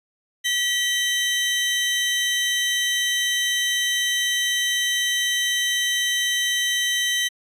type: tone pair together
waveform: 30% pulse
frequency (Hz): 1940 / 3084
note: B6 / G7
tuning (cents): -31 / -29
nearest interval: minor sixth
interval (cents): 802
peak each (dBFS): -20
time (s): 0.44-7.29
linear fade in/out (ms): 20
effects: resampled to 32000 Hz